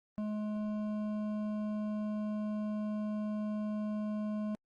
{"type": "tone with hard clipping", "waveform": "triangle", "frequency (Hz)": 211.6, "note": "G#3", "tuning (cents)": 33, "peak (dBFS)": -35, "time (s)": [0.18, 4.55], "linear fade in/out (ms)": 0, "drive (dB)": 13, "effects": ["Opus 24 kbps"]}